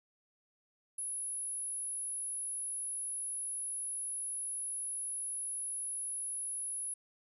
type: tone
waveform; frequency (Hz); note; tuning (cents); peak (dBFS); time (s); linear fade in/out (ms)
sine; 10548; E9; 0; -36; 0.98-6.94; 5
effects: none